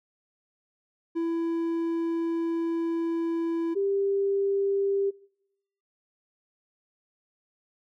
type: tone pair in turn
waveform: triangle / sine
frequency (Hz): 332.8 / 395.8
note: E4 / G4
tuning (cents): +17 / +17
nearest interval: minor third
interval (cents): 300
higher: second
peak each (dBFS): -23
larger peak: neither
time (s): 1.15-3.75 / 3.75-5.11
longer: first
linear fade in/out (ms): 20
effects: noise-tail reverb RT60 0.8 s tail -24 dB re dry